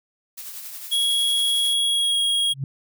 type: noise with tremolo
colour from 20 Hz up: blue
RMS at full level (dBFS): -34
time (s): 0.37-1.74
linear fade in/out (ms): 10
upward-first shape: triangle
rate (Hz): 11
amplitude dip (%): 45
type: tone with pitch glide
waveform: square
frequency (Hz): 3322 to 3288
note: G#7 to G#7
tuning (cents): 0 to -18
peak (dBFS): -19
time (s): 0.91-2.54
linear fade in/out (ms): 20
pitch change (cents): -18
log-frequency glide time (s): 1.86-2.18
type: tone with exponential growth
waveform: sine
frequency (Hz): 136.2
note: C#3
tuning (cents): -30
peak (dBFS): -20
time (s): 2.49-2.64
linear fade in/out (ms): 2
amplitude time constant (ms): 31
effects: none